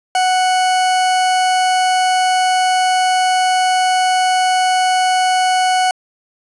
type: tone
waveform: 40% pulse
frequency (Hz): 740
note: F#5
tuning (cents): 0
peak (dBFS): -11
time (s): 0.15-5.91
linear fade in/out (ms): 2
effects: resampled to 24000 Hz + 7-bit